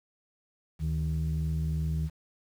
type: tone pair together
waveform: sine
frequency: 74.2 / 156.97 Hz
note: D2 / D#3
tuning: +18 / +16 cents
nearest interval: octave + minor second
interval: 1298 cents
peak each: -28 dBFS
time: 0.79-2.1 s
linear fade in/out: 50 ms
effects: tanh soft clip ceiling -23 dBFS + 9-bit